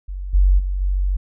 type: tone with level steps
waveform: sine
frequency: 46.89 Hz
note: F#1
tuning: 24 cents sharp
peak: -25 / -10 / -19 / -16 dBFS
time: 0.08-1.17 s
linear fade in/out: 10 ms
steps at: 0.33 / 0.58 / 0.8 s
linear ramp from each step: 20 ms
effects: none